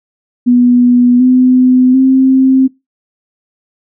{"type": "tone with pitch steps", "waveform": "sine", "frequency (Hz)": [245.1, 254, 263.3], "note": ["B3", "B3", "C4"], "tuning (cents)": [-13, 49, 11], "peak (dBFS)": -4, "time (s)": [0.46, 2.68], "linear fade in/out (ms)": 20, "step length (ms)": 740, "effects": ["noise-tail reverb RT60 0.2 s tail -19 dB re dry"]}